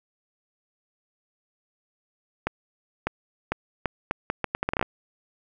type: accelerating click train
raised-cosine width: 0.5 ms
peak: -9 dBFS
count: 15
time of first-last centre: 2.47-4.827 s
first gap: 600 ms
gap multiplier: 0.75
effects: none

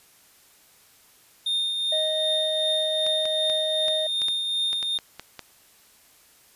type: tone with tremolo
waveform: triangle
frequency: 3648 Hz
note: A#7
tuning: 38 cents flat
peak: -20 dBFS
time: 1.46-4.98 s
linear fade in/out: 5 ms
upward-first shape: triangle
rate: 2.6 Hz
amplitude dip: 40%
type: tone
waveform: triangle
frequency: 624 Hz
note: D#5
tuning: 5 cents sharp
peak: -24 dBFS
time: 1.92-4.07 s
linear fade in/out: 5 ms
type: clicks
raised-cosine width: 0.2 ms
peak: -18 dBFS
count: 11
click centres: 3.065 / 3.255 / 3.499 / 3.883 / 4.218 / 4.284 / 4.73 / 4.828 / 4.988 / 5.196 / 5.393 s
effects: white hiss -56 dBFS RMS until 6.55 s + resampled to 32000 Hz

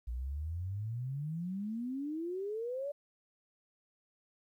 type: exponential sweep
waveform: sine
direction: up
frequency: 57.3 to 587.3 Hz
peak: -35 dBFS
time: 0.07-2.92 s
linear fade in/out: 10 ms
effects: 12-bit

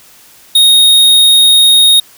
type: tone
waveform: square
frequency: 3729 Hz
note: A#7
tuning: in tune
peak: -4 dBFS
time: 0.55-2 s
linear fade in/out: 5 ms
effects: white hiss -41 dBFS RMS until 2.17 s

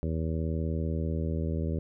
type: harmonic tone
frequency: 80.4 Hz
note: E2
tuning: 43 cents flat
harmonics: 1 / 2 / 3 / 4 / 5 / 6 / 7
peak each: -30 / -33 / -37 / -40 / -40 / -42 / -43 dBFS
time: 0.03-1.79 s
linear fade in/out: 0 ms
effects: none

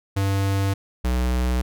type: tone pair in turn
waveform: square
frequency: 98 / 62.09 Hz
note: G2 / B1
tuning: 0 / +10 cents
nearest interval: minor sixth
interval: 790 cents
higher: first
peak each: -20 dBFS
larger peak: neither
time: 0.16-0.74 / 1.04-1.62 s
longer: neither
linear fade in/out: 10 ms
effects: none

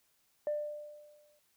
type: tone with exponential decay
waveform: sine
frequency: 595 Hz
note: D5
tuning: 22 cents sharp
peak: -28 dBFS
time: 0.47-1.39 s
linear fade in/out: 1 ms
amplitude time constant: 200 ms
effects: tanh soft clip ceiling -26 dBFS + white hiss -73 dBFS RMS until 1.56 s

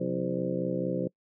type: harmonic tone with a mistuned harmonic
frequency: 64.5 Hz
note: C2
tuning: 24 cents flat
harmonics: 2 / 3 / 4 / 5 / 6 / 7 / 8 / 9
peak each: -39 / -32 / -37 / -35 / -36 / -42 / -33 / -42 dBFS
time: 0-1.08 s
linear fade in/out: 10 ms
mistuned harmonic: 3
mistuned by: -130 cents
effects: noise-tail reverb RT60 0.1 s tail -24 dB re dry

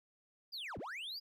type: linear two-way sweep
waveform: triangle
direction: down then up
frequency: 4978 to 49 to 4978 Hz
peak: -40 dBFS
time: 0.52-1.2 s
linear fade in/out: 20 ms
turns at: 0.78 s
effects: none

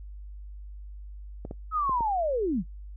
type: clicks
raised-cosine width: 2 ms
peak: -23 dBFS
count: 4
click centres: 1.451 / 1.511 / 1.895 / 2.007 s
type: linear sweep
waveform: sine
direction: down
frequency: 1303 to 146.83 Hz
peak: -24 dBFS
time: 1.71-2.64 s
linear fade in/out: 50 ms
effects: noise-tail reverb RT60 0.1 s tail -21 dB re dry + added 50 Hz sine -39 dBFS peak until 2.96 s

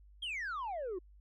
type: exponential sweep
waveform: sine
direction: down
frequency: 3322 to 344.6 Hz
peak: -34 dBFS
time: 0.22-0.99 s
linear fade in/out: 10 ms
effects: tanh soft clip ceiling -35 dBFS + added 50 Hz sine -56 dBFS peak until 1.2 s

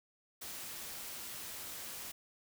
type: noise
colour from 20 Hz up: white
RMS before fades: -45 dBFS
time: 0.41-2.12 s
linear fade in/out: 10 ms
effects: none

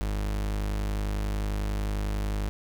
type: tone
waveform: 40% pulse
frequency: 51.1 Hz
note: G#1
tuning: 27 cents flat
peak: -26 dBFS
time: 0.01-2.49 s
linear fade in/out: 0 ms
effects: none

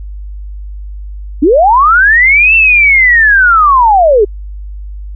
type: linear two-way sweep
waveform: sine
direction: up then down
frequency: 261.6 to 2698 to 383.7 Hz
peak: -3 dBFS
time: 1.42-4.25 s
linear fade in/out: 10 ms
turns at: 2.55 s
effects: added 50 Hz sine -21 dBFS peak until 5.15 s

